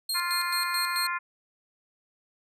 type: tone with tremolo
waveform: sawtooth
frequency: 4220 Hz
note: C8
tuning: 14 cents sharp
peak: -24 dBFS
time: 0.09-1.07 s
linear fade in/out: 5 ms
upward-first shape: square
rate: 4.6 Hz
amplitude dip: 65%
type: harmonic tone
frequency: 349.2 Hz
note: F4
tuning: in tune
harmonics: 3 / 4 / 5 / 6 / 7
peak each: -31 / -33 / -35 / -37 / -38 dBFS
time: 0.14-1.19 s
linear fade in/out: 20 ms
effects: resampled to 32000 Hz